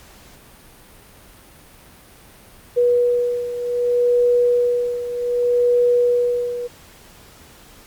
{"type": "beating tone pair", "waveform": "sine", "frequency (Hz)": [485.5, 486.15], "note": ["B4", "B4"], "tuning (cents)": [-30, -27], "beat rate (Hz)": 0.65, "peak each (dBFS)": [-16, -21], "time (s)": [2.76, 6.68], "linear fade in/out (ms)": 20, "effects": ["pink hiss -46 dBFS RMS until 7.86 s", "Opus 48 kbps"]}